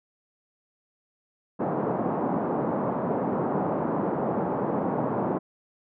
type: band-pass noise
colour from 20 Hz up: pink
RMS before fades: -27 dBFS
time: 1.59-5.39 s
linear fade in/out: 20 ms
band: 160 to 1000 Hz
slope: 24 dB/octave
effects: none